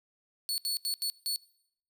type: tone bursts at uneven times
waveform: sawtooth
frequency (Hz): 4418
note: C#8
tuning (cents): -7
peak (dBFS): -27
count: 5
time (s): 0.49-0.58 / 0.65-0.77 / 0.85-0.94 / 1.02-1.1 / 1.26-1.36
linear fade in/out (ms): 0
effects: noise-tail reverb RT60 0.7 s tail -21 dB re dry